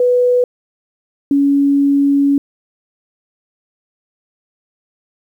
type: tone pair in turn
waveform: sine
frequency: 493.9 / 281 Hz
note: B4 / C#4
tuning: 0 / +24 cents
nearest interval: minor seventh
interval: 976 cents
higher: first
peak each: -9 dBFS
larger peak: neither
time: 0-0.44 / 1.31-2.38 s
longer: second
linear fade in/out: 2 ms
effects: 8-bit